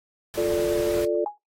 pink noise, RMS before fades -36 dBFS, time 0.34-1.05 s, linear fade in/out 0 ms
sine chord, D minor, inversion first, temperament equal, 349.2 / 440 / 587.3 Hz, F4 / A4 / D5, 0 / 0 / 0 cents, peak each -25 dBFS, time 0.37-1.25 s, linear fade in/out 10 ms
sine tone with exponential decay, 830.6 Hz, G#5, in tune, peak -22 dBFS, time 1.26-1.38 s, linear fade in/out 2 ms, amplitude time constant 26 ms
effects noise-tail reverb RT60 0.2 s tail -24 dB re dry + AAC 48 kbps

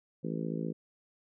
harmonic tone, 55 Hz, A1, in tune, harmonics 3 / 4 / 5 / 6 / 7 / 8 / 9, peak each -36 / -38 / -40 / -42 / -43 / -44 / -45 dBFS, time 0.23-0.73 s, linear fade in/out 20 ms, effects none

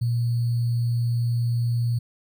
sine tone with sample-and-hold, 118.7 Hz, A#2, 32 cents sharp, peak -20 dBFS, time 0.01-1.99 s, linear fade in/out 10 ms, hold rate 4410 Hz, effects none

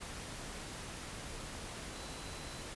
sine tone in noise, 4013 Hz, B7, 27 cents sharp, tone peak -56 dBFS, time 1.92-2.63 s, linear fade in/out 20 ms, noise pink, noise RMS -45 dBFS, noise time 0-2.75 s, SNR -14 dB, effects resampled to 24000 Hz

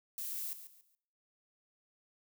violet noise with echo, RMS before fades -40 dBFS, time 0.18-0.53 s, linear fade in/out 0 ms, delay 140 ms, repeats 3, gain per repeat -11 dB, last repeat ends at 0.95 s, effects noise-tail reverb RT60 0.7 s tail -22 dB re dry

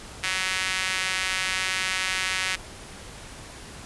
sawtooth tone with high-pass filter, 187.2 Hz, F#3, 20 cents sharp, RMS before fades -27 dBFS, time 0.23-2.56 s, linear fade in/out 10 ms, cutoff 2000 Hz, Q 1.6, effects pink hiss -42 dBFS RMS until 3.85 s + resampled to 24000 Hz

